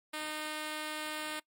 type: tone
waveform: 5% pulse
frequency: 306.7 Hz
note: D#4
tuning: 25 cents flat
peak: -25 dBFS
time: 0.13-1.4 s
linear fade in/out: 10 ms
effects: noise-tail reverb RT60 0.1 s tail -21 dB re dry + MP3 64 kbps